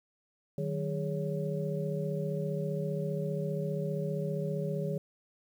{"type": "tone cluster", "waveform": "sine", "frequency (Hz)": [154.4, 189.5, 412.9, 559], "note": ["D#3", "F#3", "G#4", "C#5"], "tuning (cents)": [-13, 42, -10, 14], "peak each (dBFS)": [-33, -38, -37, -38], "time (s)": [0.58, 4.98], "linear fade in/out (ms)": 2, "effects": ["10-bit"]}